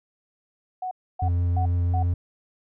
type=tone bursts; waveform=sine; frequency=740 Hz; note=F#5; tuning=in tune; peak=-27 dBFS; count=4; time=0.82-2.028 s; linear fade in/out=5 ms; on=92 ms; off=280 ms
type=tone with vibrato; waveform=triangle; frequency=87.5 Hz; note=F2; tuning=4 cents sharp; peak=-18 dBFS; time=1.22-2.14 s; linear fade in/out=5 ms; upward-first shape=triangle; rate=6.1 Hz; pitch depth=12 cents each way
effects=none